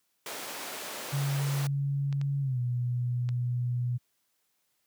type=high-pass noise; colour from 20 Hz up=pink; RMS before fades=-39 dBFS; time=0.26-1.67 s; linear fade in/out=2 ms; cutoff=390 Hz; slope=12 dB/octave
type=tone with pitch glide; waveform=sine; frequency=140 to 122.58 Hz; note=C#3 to B2; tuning=+18 to -13 cents; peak=-26 dBFS; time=1.12-3.98 s; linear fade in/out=20 ms; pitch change=-231 cents; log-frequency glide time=2.41-2.59 s
type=clicks; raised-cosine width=0.2 ms; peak=-27 dBFS; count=3; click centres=2.127 / 2.214 / 3.29 s
effects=white hiss -75 dBFS RMS until 4.86 s + high-pass 80 Hz 12 dB/octave